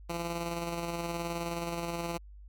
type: tone with tremolo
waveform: 10% pulse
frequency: 170 Hz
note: F3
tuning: 46 cents flat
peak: -24 dBFS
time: 0.09-2.18 s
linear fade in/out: 10 ms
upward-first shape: square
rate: 19 Hz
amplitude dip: 30%
effects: added 50 Hz sine -47 dBFS peak until 2.48 s